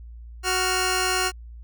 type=tone pair together; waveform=10% pulse; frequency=370.8 / 1400 Hz; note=F#4 / F6; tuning=+4 / +4 cents; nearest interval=octave + major seventh; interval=2300 cents; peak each=-15 / -17 dBFS; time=0.43-1.32 s; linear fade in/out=50 ms; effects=added 58 Hz sine -38 dBFS peak until 1.63 s